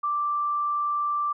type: tone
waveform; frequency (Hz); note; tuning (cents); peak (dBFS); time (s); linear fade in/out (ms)
sine; 1174.7; D6; 0; -23; 0.03-1.33; 10
effects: none